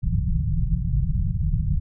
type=low-pass noise; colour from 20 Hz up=pink; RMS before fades=-22 dBFS; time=0.02-1.8 s; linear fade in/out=20 ms; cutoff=180 Hz; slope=96 dB/octave; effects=none